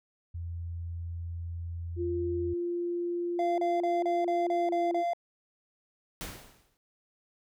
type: tone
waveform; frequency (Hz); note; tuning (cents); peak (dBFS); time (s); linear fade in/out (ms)
sine; 84.9; F2; -48; -34; 0.34-2.54; 10
type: tone with pitch glide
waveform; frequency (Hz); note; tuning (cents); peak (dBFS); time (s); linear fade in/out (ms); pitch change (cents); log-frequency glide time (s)
sine; 347.6 to 343; F4 to F4; -8 to -31; -29; 1.96-5.04; 50; -23; 4.57-4.77
type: tone bursts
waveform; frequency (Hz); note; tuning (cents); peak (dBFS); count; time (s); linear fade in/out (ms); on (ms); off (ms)
triangle; 690; F5; -21; -25; 8; 3.39-5.134; 2; 190; 32
type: noise with exponential decay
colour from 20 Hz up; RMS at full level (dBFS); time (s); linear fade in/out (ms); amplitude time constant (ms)
pink; -36; 6.21-6.77; 0; 120
effects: none